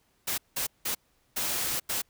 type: noise bursts at uneven times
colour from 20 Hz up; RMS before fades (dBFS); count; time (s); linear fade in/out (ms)
white; -30; 5; 0.27-0.38 / 0.56-0.67 / 0.85-0.95 / 1.36-1.8 / 1.89-2.02; 10
effects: pink hiss -69 dBFS RMS until 2.09 s